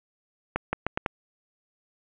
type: accelerating click train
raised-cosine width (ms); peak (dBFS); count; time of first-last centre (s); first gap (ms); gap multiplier
0.5; -10; 5; 0.56-1.062; 170; 0.8
effects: resampled to 8000 Hz + 7-bit